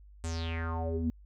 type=tone with low-pass filter sweep; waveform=square; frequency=82.41 Hz; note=E2; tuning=in tune; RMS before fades=-33 dBFS; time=0.24-1.1 s; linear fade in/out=0 ms; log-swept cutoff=8300 to 220 Hz; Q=6; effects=added 50 Hz sine -51 dBFS peak until 1.25 s